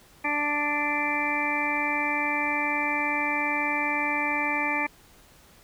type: harmonic tone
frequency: 293.7 Hz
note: D4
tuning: in tune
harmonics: 1 / 2 / 3 / 4 / 6 / 7 / 8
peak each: -33 / -37 / -30 / -35 / -33 / -32 / -28 dBFS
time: 0.24-4.87 s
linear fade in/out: 10 ms
effects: pink hiss -55 dBFS RMS until 5.63 s